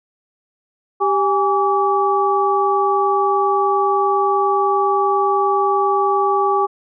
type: tone cluster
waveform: sine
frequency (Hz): 392.9 / 820 / 1150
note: G4 / G#5 / D6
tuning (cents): +4 / -22 / -37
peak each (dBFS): -18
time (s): 1-6.67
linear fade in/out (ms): 20
effects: none